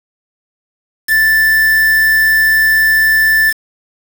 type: tone with quantisation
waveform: triangle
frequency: 1762 Hz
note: A6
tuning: 2 cents sharp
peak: -6 dBFS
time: 1.07-3.54 s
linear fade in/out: 50 ms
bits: 3
effects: none